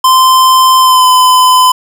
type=tone with pitch glide; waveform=square; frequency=1036 to 1015.3 Hz; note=C6 to B5; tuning=-17 to +48 cents; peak=-4 dBFS; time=0.04-1.72 s; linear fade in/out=5 ms; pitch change=-35 cents; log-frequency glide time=0.8-1.06 s; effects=none

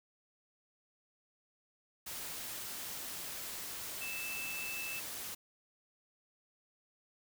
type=tone in noise; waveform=sine; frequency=2637 Hz; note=E7; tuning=in tune; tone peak=-40 dBFS; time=4.01-5 s; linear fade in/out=10 ms; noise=white; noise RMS=-43 dBFS; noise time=2.06-5.35 s; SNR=0 dB; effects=none

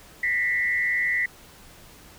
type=tone with frequency modulation; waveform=sine; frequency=1977 Hz; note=B6; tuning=1 cent sharp; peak=-21 dBFS; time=0.23-1.26 s; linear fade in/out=5 ms; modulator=141 Hz; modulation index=0.7; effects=pink hiss -49 dBFS RMS until 2.18 s

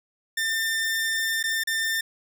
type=tone with dropouts; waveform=sawtooth; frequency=1797 Hz; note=A6; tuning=36 cents sharp; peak=-20 dBFS; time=0.37-2.01 s; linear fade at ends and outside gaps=5 ms; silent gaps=1.429-1.438 / 1.637-1.672 s; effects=none

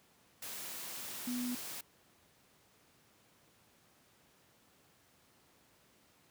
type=tone in noise; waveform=sine; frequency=246.5 Hz; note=B3; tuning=3 cents flat; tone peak=-35 dBFS; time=1.27-1.55 s; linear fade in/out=5 ms; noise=white; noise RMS=-44 dBFS; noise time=0.42-1.81 s; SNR=+6 dB; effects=pink hiss -67 dBFS RMS until 6.3 s + high-pass 100 Hz 12 dB/octave

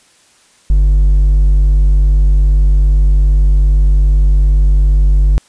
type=tone with hard clipping; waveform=sine; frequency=48.75 Hz; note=G1; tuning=9 cents flat; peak=-7 dBFS; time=0.7-5.38 s; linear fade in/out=0 ms; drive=3 dB; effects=white hiss -49 dBFS RMS until 5.48 s + resampled to 22050 Hz

